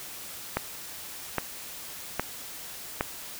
click train, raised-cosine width 0.5 ms, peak -10 dBFS, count 4, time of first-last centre 0.57-3.009 s, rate 1.23 Hz, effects white hiss -41 dBFS RMS until 3.39 s

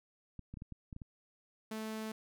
clicks, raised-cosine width 5 ms, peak -33 dBFS, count 8, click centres 0.393 / 0.54 / 0.572 / 0.621 / 0.723 / 0.928 / 0.964 / 1.018 s
sawtooth tone, 218.8 Hz, A3, 9 cents flat, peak -35 dBFS, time 1.71-2.12 s, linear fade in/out 5 ms
effects none

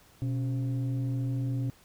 sine tone pair together, 124.09 / 277.2 Hz, B2 / C#4, +9 / 0 cents, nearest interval octave + major second, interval 1391 cents, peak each -26 / -33 dBFS, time 0.22-1.7 s, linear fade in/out 0 ms, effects tanh soft clip ceiling -25 dBFS + pink hiss -59 dBFS RMS until 1.84 s

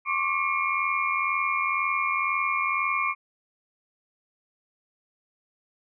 sine tone cluster, 1078 / 1160 / 2182 / 2376 Hz, C#6 / D6 / C#7 / D7, -49 / -22 / -28 / +20 cents, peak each -29 / -28 / -29 / -29 dBFS, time 0.05-3.15 s, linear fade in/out 50 ms, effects none

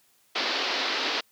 white band-pass noise, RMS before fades -28 dBFS, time 0.35-1.21 s, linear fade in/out 10 ms, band 250 to 4900 Hz, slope 48 dB/octave, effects white hiss -64 dBFS RMS until 1.31 s + high-pass 80 Hz 12 dB/octave

